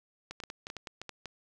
clicks, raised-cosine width 0.2 ms, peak -23 dBFS, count 11, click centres 0.31 / 0.402 / 0.437 / 0.501 / 0.669 / 0.701 / 0.767 / 0.872 / 1.016 / 1.093 / 1.257 s, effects none

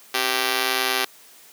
5% pulse tone with amplitude modulation, 390 Hz, G4, 9 cents flat, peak -5 dBFS, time 0.14-1.05 s, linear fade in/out 5 ms, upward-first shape sine, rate 121 Hz, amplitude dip 95%, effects white hiss -49 dBFS RMS until 1.52 s + high-pass 200 Hz 12 dB/octave

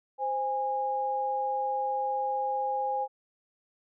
sine tone pair together, 521.1 / 821 Hz, C5 / G#5, -7 / -20 cents, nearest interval minor sixth, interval 787 cents, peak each -33 / -28 dBFS, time 0.18-3.08 s, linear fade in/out 50 ms, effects none

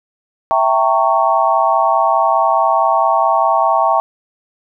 sine chord, E diminished seventh, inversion none, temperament equal with one note detuned, 659.3 / 784 / 914.2 / 1108.7 Hz, E5 / G5 / Bb5 / Db6, 0 / 0 / -34 / 0 cents, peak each -16 dBFS, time 0.51-4 s, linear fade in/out 0 ms, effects none

